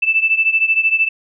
sine beating tone pair, 2639 / 2652 Hz, E7 / E7, +1 / +10 cents, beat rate 13 Hz, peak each -14 / -17 dBFS, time 0.02-1.09 s, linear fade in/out 10 ms, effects none

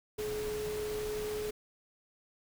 sine tone in noise, 424.2 Hz, G#4, 37 cents sharp, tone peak -34 dBFS, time 0.18-1.51 s, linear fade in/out 10 ms, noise pink, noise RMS -43 dBFS, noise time 0.18-1.51 s, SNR +6 dB, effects none

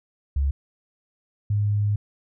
sine tone pair in turn, 69.3 / 103.5 Hz, C#2 / G#2, 0 / -5 cents, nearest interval perfect fifth, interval 695 cents, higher second, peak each -19 dBFS, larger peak neither, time 0.36-0.51 / 1.5-1.96 s, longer second, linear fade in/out 5 ms, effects none

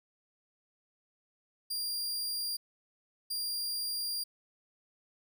sawtooth tone bursts at uneven times, 4783 Hz, D8, 31 cents sharp, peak -30 dBFS, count 2, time 1.7-2.57 / 3.3-4.24 s, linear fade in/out 10 ms, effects none

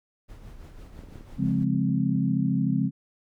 brown noise with tremolo, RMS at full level -42 dBFS, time 0.28-1.65 s, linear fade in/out 20 ms, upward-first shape sine, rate 6 Hz, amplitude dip 45%
clicks, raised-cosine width 3 ms, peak -34 dBFS, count 12, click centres 0.991 / 1.037 / 1.087 / 1.125 / 1.157 / 1.209 / 1.325 / 1.437 / 1.749 / 1.893 / 2.094 / 2.155 s
sine chord, Db major seventh, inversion none, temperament equal, 138.59 / 174.61 / 207.7 / 261.6 Hz, Db3 / F3 / Ab3 / C4, 0 / 0 / 0 / 0 cents, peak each -27 dBFS, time 1.37-2.91 s, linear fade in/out 50 ms
effects none

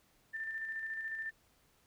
sine tone with tremolo, 1785 Hz, A6, 24 cents sharp, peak -36 dBFS, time 0.33-1.31 s, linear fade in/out 20 ms, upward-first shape square, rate 14 Hz, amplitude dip 35%, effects pink hiss -70 dBFS RMS until 1.86 s

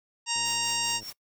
harmonic tone, 932.3 Hz, A#5, in tune, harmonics 1 / 2 / 3 / 4 / 5 / 6 / 7 / 8 / 9, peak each -34 / -40 / -31 / -38 / -36 / -32 / -40 / -34 / -38 dBFS, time 0.26-1.01 s, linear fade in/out 50 ms
click train, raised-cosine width 2 ms, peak -37 dBFS, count 72, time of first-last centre 0.36-1.03 s, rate 106 Hz
white noise with tremolo, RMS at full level -43 dBFS, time 0.45-1.13 s, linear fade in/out 10 ms, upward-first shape triangle, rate 5 Hz, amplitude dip 90%
sine tone with exponential growth, 5500 Hz, F8, 27 cents flat, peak -35 dBFS, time 0.75-1.1 s, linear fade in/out 0 ms, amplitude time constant 76 ms
effects noise-tail reverb RT60 0.1 s tail -23 dB re dry

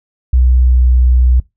sine tone with pitch glide, 62.6 to 62.2 Hz, B1 to B1, +24 to +13 cents, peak -6 dBFS, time 0.33-1.4 s, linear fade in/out 5 ms, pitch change -11 cents, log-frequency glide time 0.62-0.79 s, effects noise-tail reverb RT60 0.2 s tail -21 dB re dry

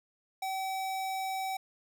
square tone, 765 Hz, G5, 42 cents flat, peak -33 dBFS, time 0.42-1.57 s, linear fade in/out 5 ms, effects none

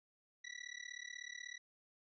sawtooth tone with amplitude modulation, 1953 Hz, B6, 20 cents flat, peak -39 dBFS, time 0.44-1.58 s, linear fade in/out 10 ms, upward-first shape sine, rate 36.3 Hz, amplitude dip 100%, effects resampled to 16000 Hz

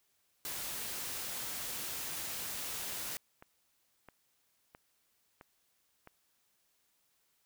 white noise, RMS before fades -40 dBFS, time 0.45-3.17 s, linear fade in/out 0 ms
click train, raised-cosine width 0.5 ms, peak -36 dBFS, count 7, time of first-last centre 2.1-6.074 s, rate 1.51 Hz
effects white hiss -75 dBFS RMS until 7.45 s

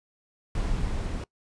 brown noise with level ramp, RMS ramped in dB -27 to -30 dBFS, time 0.55-1.24 s, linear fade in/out 2 ms, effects noise-tail reverb RT60 0.1 s tail -22 dB re dry + resampled to 22050 Hz

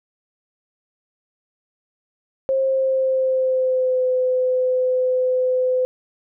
sine tone with pitch glide, 533 to 508.9 Hz, C5 to C5, +32 to -48 cents, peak -16 dBFS, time 2.49-5.85 s, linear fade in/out 0 ms, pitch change -80 cents, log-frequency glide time 2.6-4.05 s, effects none

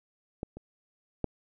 clicks, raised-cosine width 2 ms, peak -20 / -29 / -15 dBFS, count 3, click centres 0.431 / 0.57 / 1.243 s, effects none

